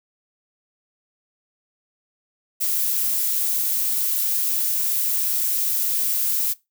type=noise; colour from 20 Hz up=violet; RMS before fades=-22 dBFS; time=2.6-6.54 s; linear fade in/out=20 ms; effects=noise-tail reverb RT60 0.2 s tail -20 dB re dry